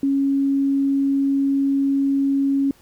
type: tone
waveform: sine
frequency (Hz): 275.7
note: C#4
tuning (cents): -9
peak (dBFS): -16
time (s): 0.03-2.71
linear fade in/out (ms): 2
effects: pink hiss -54 dBFS RMS until 2.81 s